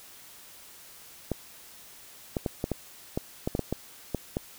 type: clicks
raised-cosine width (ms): 2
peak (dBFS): -14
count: 12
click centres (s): 1.317 / 2.368 / 2.462 / 2.641 / 2.717 / 3.175 / 3.475 / 3.551 / 3.593 / 3.726 / 4.147 / 4.369
effects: white hiss -50 dBFS RMS until 4.58 s